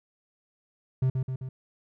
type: tone with echo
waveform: triangle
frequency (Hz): 130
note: C3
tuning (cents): -11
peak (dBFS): -19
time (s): 1.02-1.1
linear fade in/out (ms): 5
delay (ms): 130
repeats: 3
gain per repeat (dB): -4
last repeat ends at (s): 1.49
effects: none